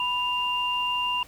sine tone pair together, 987.8 / 2794 Hz, B5 / F7, 0 / 0 cents, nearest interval octave + tritone, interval 1800 cents, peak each -27 / -26 dBFS, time 0-1.23 s, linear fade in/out 2 ms, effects pink hiss -51 dBFS RMS until 1.27 s

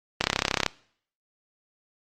click train, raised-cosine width 0.2 ms, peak -3 dBFS, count 16, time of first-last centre 0.21-0.663 s, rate 33.1 Hz, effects noise-tail reverb RT60 0.6 s tail -23 dB re dry + Opus 24 kbps

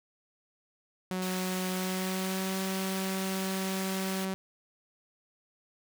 sawtooth tone with pitch glide, 185 to 190.42 Hz, F#3 to G3, 0 to -50 cents, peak -27 dBFS, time 1.11-4.34 s, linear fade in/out 0 ms, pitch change +50 cents, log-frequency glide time 1.72-2.56 s
pink high-pass noise, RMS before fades -40 dBFS, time 1.22-4.25 s, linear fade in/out 2 ms, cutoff 1700 Hz, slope 12 dB/octave
effects none

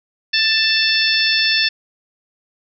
harmonic tone, 884 Hz, A5, 8 cents sharp, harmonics 2 / 3 / 4 / 5 / 6, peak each -20 / -20 / -20 / -20 / -20 dBFS, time 0.33-1.69 s, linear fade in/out 10 ms, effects none

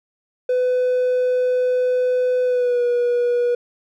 triangle tone with pitch glide, 502 to 484.1 Hz, B4 to B4, +28 to -35 cents, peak -13 dBFS, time 0.49-3.55 s, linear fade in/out 5 ms, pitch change -63 cents, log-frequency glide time 2.44-2.83 s, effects tanh soft clip ceiling -10 dBFS

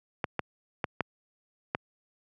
clicks, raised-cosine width 0.5 ms, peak -12 dBFS, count 5, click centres 0.242 / 0.393 / 0.842 / 1.007 / 1.749 s, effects high-pass 100 Hz 12 dB/octave

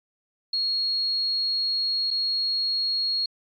sine tone with dropouts, 4300 Hz, C8, 47 cents sharp, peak -22 dBFS, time 0.53-3.26 s, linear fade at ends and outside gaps 5 ms, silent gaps 2.106-2.11 s, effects MP3 64 kbps

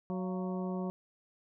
harmonic tone with a mistuned harmonic, 185.1 Hz, F#3, 1 cent sharp, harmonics 1 / 2 / 3 / 4 / 5 / 6, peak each -34 / -40 / -44 / -46 / -48 / -50 dBFS, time 0.1-0.9 s, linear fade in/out 0 ms, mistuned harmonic 4, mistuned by -95 cents, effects none

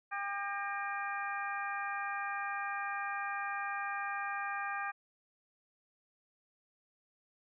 harmonic tone with a mistuned harmonic, 400 Hz, G4, 35 cents sharp, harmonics 2 / 3 / 4 / 5 / 6, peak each -40 / -40 / -40 / -45 / -45 dBFS, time 0.11-4.92 s, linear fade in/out 20 ms, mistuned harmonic 5, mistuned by -120 cents, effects none

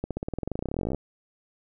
accelerating click train, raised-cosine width 2 ms, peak -16 dBFS, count 28, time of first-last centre 0.04-0.947 s, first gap 67 ms, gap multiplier 0.94, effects none

